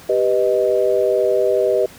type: chord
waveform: sine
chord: G augmented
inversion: none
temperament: equal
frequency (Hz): 392 / 493.9 / 622.3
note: G4 / B4 / D#5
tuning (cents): 0 / 0 / 0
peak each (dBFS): -18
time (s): 0.09-1.86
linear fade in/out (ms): 5
effects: pink hiss -42 dBFS RMS until 1.98 s + high-pass 60 Hz 12 dB/octave